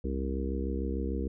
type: harmonic tone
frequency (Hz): 66.7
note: C2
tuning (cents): +34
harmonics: 1 / 3 / 4 / 5 / 6 / 7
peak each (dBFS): -32 / -37 / -38 / -39 / -40 / -40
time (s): 0.04-1.28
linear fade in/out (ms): 5
effects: none